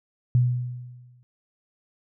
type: tone with exponential decay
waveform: sine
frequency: 123.4 Hz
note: B2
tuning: 1 cent flat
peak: -14 dBFS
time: 0.35-1.23 s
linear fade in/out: 0 ms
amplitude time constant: 190 ms
effects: none